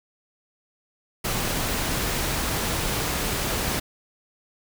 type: noise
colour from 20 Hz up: pink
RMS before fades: -26 dBFS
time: 1.24-3.8 s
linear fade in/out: 10 ms
effects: none